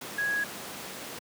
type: tone in noise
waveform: sine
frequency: 1661.2 Hz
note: G#6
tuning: in tune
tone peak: -26 dBFS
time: 0.18-0.44 s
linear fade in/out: 5 ms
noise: pink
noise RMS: -39 dBFS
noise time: 0.01-1.19 s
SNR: +10 dB
effects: high-pass 200 Hz 12 dB/octave